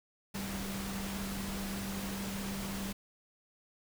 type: tone in noise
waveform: sine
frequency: 196 Hz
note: G3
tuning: in tune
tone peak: -38 dBFS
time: 0.34-2.93 s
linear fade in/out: 10 ms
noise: pink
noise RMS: -41 dBFS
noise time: 0.34-2.93 s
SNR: 0 dB
effects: none